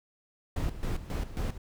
brown noise with tremolo, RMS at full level -30 dBFS, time 0.56-1.58 s, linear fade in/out 5 ms, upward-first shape square, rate 3.7 Hz, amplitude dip 75%, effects none

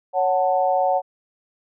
sine chord, F# minor, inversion second, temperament just, 555 / 740 / 888 Hz, C#5 / F#5 / A5, +2 / 0 / +16 cents, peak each -21 / -19 / -25 dBFS, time 0.13-1.02 s, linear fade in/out 50 ms, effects none

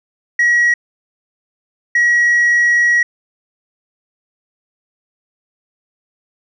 sine tone bursts at uneven times, 1912 Hz, A#6, 43 cents sharp, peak -7 dBFS, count 2, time 0.39-0.74 / 1.95-3.03 s, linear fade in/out 5 ms, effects tanh soft clip ceiling -8 dBFS

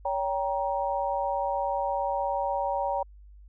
sine chord, G diminished, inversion second, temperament just, 564.5 / 784 / 940.8 Hz, Db5 / G5 / Bb5, +31 / 0 / +16 cents, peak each -30 dBFS, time 0.05-3.03 s, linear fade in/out 5 ms, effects added 50 Hz sine -47 dBFS peak until 3.48 s

